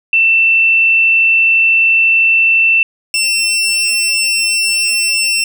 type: tone pair in turn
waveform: sine / 20% pulse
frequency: 2677 / 2699 Hz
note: E7 / E7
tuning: +26 / +40 cents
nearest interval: unison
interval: 14 cents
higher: second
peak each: -7 / -7 dBFS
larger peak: neither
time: 0.13-2.83 / 3.14-5.44 s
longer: first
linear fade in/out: 2 ms
effects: none